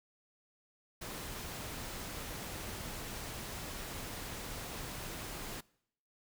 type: noise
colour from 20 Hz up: pink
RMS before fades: -43 dBFS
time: 1.01-5.61 s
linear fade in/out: 10 ms
effects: noise-tail reverb RT60 0.7 s tail -23 dB re dry